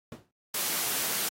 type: noise with exponential decay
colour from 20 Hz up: brown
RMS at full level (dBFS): -33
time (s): 0.12-0.31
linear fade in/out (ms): 1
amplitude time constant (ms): 40
type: noise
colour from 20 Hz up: white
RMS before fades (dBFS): -30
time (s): 0.54-1.29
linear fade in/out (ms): 5
effects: high-pass 150 Hz 12 dB/octave + AAC 48 kbps